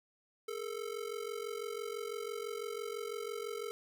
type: ring-modulated tone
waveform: square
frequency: 440 Hz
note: A4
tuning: in tune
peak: -36 dBFS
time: 0.48-3.71 s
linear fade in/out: 0 ms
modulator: 23 Hz
effects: none